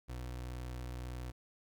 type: tone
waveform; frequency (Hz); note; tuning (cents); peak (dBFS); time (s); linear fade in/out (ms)
30% pulse; 61.74; B1; 0; -38; 0.08-1.32; 20
effects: 13-bit